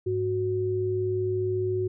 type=tone pair together; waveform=sine; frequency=103.46 / 368.7 Hz; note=G#2 / F#4; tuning=-6 / -6 cents; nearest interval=octave + minor seventh; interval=2200 cents; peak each=-30 / -25 dBFS; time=0.06-1.88 s; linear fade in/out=10 ms; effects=none